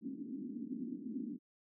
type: band-pass noise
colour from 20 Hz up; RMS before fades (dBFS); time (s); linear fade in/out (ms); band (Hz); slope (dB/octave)
pink; -43; 0.01-1.39; 50; 220 to 290; 48
effects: none